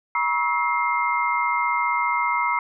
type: tone cluster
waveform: sine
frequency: 960 / 1095 / 1299 / 2111 Hz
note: B5 / C#6 / E6 / C7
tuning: -49 / -22 / -26 / +15 cents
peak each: -23 / -28 / -26 / -25 dBFS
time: 0.15-2.59 s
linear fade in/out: 2 ms
effects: none